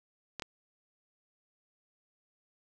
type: clicks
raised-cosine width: 0.2 ms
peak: -20 dBFS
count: 2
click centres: 0.397 / 0.422 s
effects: none